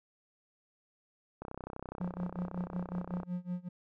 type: click train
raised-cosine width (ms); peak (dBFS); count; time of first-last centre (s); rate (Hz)
1; -27; 59; 1.42-3.232; 32
type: tone with tremolo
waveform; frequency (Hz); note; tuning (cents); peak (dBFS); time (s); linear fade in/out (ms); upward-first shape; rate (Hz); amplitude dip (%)
triangle; 178.5; F3; +38; -30; 2-3.69; 10; sine; 5.4; 95
effects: none